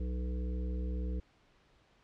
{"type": "harmonic tone", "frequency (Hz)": 61.74, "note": "B1", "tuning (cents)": 0, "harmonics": [1, 3, 5, 7, 8], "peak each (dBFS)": [-33, -43, -47, -50, -51], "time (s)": [0, 1.2], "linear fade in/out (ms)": 5, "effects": ["pink hiss -67 dBFS RMS until 2.03 s", "low-pass 4000 Hz 12 dB/octave"]}